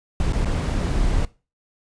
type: noise with dropouts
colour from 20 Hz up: brown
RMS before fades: -21 dBFS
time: 0.2-1.25 s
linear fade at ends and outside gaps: 1 ms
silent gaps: 0.324-0.332 / 0.448-0.456 s
effects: noise-tail reverb RT60 0.3 s tail -19 dB re dry + resampled to 22050 Hz